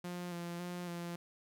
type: tone with vibrato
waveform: sawtooth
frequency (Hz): 174.61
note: F3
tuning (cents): 0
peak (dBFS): -36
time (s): 0.04-1.16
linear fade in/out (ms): 5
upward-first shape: square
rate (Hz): 1.8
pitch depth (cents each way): 23
effects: none